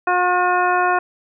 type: harmonic tone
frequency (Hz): 359.8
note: F#4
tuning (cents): -48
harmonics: 1 / 2 / 3 / 4 / 5 / 7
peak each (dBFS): -23 / -18 / -20 / -21 / -28 / -30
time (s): 0.07-0.99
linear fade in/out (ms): 5
effects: none